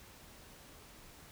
silence, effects pink hiss -56 dBFS RMS until 1.31 s

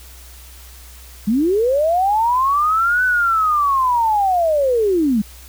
sine linear two-way sweep, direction up then down, 195.5 to 1513 to 195.5 Hz, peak -13 dBFS, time 1.27-5.22 s, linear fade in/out 10 ms, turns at 3.04 s, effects added 62 Hz sine -39 dBFS peak until 5.48 s + white hiss -43 dBFS RMS until 5.48 s

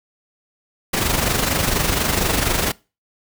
pink noise with amplitude modulation, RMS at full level -17 dBFS, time 0.93-2.72 s, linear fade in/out 10 ms, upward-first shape sine, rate 24.2 Hz, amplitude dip 55%, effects noise-tail reverb RT60 0.3 s tail -23 dB re dry

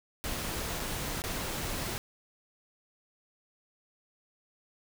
pink noise with dropouts, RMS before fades -35 dBFS, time 0.24-1.98 s, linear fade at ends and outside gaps 0 ms, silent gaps 0.797-0.801 / 1.22-1.239 s, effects none

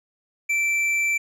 sine tone with tanh clipping, 2336 Hz, D7, 10 cents flat, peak -21 dBFS, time 0.49-1.18 s, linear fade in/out 10 ms, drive 8 dB, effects none

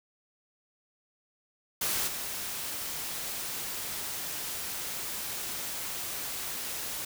white noise with level steps, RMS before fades -30 / -36 dBFS, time 1.81-7.05 s, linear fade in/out 5 ms, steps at 2.07 s, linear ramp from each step 10 ms, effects none

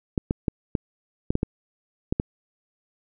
clicks, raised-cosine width 3 ms, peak -9 dBFS, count 9, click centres 0.178 / 0.309 / 0.482 / 0.752 / 1.305 / 1.354 / 1.431 / 2.125 / 2.199 s, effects none

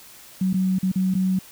sine tone with dropouts, 187.4 Hz, F#3, 22 cents sharp, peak -18 dBFS, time 0.41-1.39 s, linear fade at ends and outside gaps 5 ms, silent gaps 0.531-0.541 / 0.787-0.829 / 0.918-0.957 / 1.141-1.15 s, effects white hiss -46 dBFS RMS until 1.51 s

